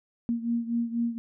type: beating tone pair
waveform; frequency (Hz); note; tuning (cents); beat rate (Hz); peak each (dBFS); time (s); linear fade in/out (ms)
sine; 233.1 / 237.2; A#3 / A#3; 0 / +30; 4.1; -27 / -31; 0.29-1.18; 0
effects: none